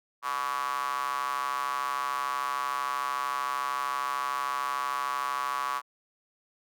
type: tone with high-pass filter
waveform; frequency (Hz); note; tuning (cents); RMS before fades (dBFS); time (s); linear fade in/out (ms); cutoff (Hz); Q
square; 66.6; C2; +31; -31; 0.22-5.82; 50; 1100; 8.1
effects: none